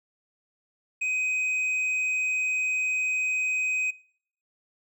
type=tone with hard clipping; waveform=sine; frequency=2513 Hz; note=D#7; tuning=17 cents sharp; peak=-26 dBFS; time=1.01-3.91 s; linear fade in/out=10 ms; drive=4 dB; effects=noise-tail reverb RT60 0.6 s tail -23 dB re dry